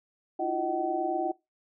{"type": "tone cluster", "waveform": "sine", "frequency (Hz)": [313.8, 342.4, 362, 624, 759], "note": ["D#4", "F4", "F#4", "D#5", "F#5"], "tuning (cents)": [15, -34, -38, 5, 44], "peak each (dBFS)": [-37, -32, -39, -34, -30], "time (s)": [0.39, 1.32], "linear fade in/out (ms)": 10, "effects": ["noise-tail reverb RT60 0.2 s tail -21 dB re dry"]}